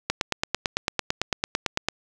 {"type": "click train", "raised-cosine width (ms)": 0.2, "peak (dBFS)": -5, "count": 17, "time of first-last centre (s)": [0.1, 1.886], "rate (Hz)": 8.96, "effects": []}